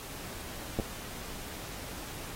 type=clicks; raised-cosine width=2 ms; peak=-17 dBFS; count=2; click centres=0.789 / 0.798 s; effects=pink hiss -43 dBFS RMS until 2.35 s + AAC 48 kbps

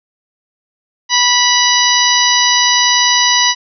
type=harmonic tone; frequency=981 Hz; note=B5; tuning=12 cents flat; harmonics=1 / 2 / 3 / 4 / 5 / 6; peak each=-16 / -16 / -16 / -16 / -16 / -16 dBFS; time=1.09-3.55 s; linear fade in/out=50 ms; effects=none

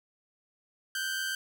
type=tone pair together; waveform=sawtooth; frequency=1479 / 1565.4 Hz; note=F#6 / G6; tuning=-1 / -3 cents; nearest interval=minor second; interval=98 cents; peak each=-35 / -28 dBFS; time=0.95-1.35 s; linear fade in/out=2 ms; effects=none

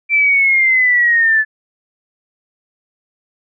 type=linear sweep; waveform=sine; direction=down; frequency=2349 to 1730 Hz; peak=-9 dBFS; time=0.09-1.45 s; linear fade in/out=50 ms; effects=none

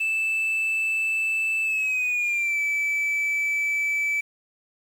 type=tone with pitch glide; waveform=sine; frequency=2637 to 2309 Hz; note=E7 to D7; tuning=0 to -30 cents; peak=-19 dBFS; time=0-4.21 s; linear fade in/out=10 ms; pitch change=-230 cents; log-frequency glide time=1.63-2.6 s; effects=tanh soft clip ceiling -21 dBFS + 8-bit

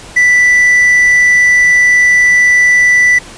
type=tone with quantisation; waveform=triangle; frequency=1975.5 Hz; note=B6; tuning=in tune; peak=-3 dBFS; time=0.16-3.19 s; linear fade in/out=10 ms; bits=5; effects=pink hiss -32 dBFS RMS until 3.37 s + resampled to 22050 Hz

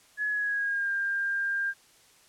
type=tone with pitch glide; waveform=sine; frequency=1694 to 1598.9 Hz; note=G#6 to G6; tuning=+34 to +34 cents; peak=-26 dBFS; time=0.17-1.74 s; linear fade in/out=50 ms; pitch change=-100 cents; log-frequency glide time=0.29-0.91 s; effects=white hiss -59 dBFS RMS until 2.28 s + low-pass 10000 Hz 12 dB/octave

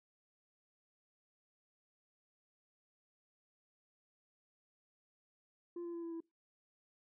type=tone with pitch steps; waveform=sine; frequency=346.3 / 342.3 / 338.4 / 334.5 / 330.7 Hz; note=F4 / F4 / E4 / E4 / E4; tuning=-15 / -35 / +45 / +25 / +6 cents; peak=-38 dBFS; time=5.76-6.205 s; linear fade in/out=5 ms; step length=89 ms; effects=noise-tail reverb RT60 0.2 s tail -25 dB re dry + tanh soft clip ceiling -40 dBFS

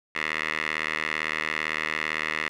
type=tone with band-pass filter; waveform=10% pulse; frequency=77.78 Hz; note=D#2; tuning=in tune; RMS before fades=-29 dBFS; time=0.15-2.49 s; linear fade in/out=5 ms; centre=2100 Hz; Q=3.3; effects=none

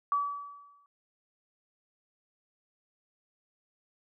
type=tone with exponential decay; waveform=sine; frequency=1146 Hz; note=D6; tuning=43 cents flat; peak=-23 dBFS; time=0.12-0.86 s; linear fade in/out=1 ms; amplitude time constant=160 ms; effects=none

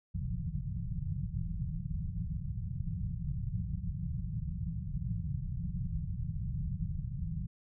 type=low-pass noise; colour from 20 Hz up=white; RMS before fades=-36 dBFS; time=0.14-7.47 s; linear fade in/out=10 ms; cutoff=180 Hz; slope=96 dB/octave; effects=none

